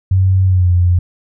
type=tone with pitch glide; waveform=sine; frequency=94.4 to 88.59 Hz; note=F#2 to F2; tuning=+35 to +25 cents; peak=-8 dBFS; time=0.11-0.99 s; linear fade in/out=5 ms; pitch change=-110 cents; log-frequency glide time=0.45-0.71 s; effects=none